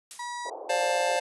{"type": "noise with exponential decay", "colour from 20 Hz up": "blue", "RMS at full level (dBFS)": -37, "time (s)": [0.11, 0.47], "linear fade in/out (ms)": 0, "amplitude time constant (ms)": 78}
{"type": "harmonic tone", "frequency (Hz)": 967, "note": "B5", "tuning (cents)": -37, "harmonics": [1, 2, 4, 5, 6, 7, 8, 9, 10], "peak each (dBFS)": [-34, -40, -46, -48, -50, -51, -52, -53, -54], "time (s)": [0.19, 0.5], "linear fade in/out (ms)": 5}
{"type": "band-pass noise", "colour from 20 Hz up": "white", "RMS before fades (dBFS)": -40, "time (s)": [0.45, 1.17], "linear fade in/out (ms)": 10, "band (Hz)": [360, 890], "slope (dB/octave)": 48}
{"type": "chord", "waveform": "square", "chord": "D minor seventh", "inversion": "third", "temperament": "just", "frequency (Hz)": [528.6, 587.3, 704.8, 881], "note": ["C5", "D5", "F5", "A5"], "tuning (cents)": [18, 0, 16, 2], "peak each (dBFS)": [-29, -31, -30, -32], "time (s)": [0.69, 1.2], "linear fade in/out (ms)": 10}
{"effects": ["resampled to 24000 Hz"]}